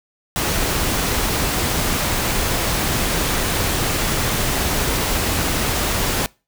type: noise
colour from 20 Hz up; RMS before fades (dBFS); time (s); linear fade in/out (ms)
pink; -20; 0.36-6.26; 0
effects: noise-tail reverb RT60 0.3 s tail -24 dB re dry